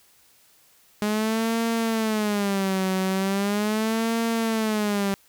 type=tone with vibrato; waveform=sawtooth; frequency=207.7 Hz; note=G#3; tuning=in tune; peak=-18 dBFS; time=1.02-5.14 s; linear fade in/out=0 ms; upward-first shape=sine; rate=0.39 Hz; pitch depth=170 cents each way; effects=white hiss -58 dBFS RMS until 5.28 s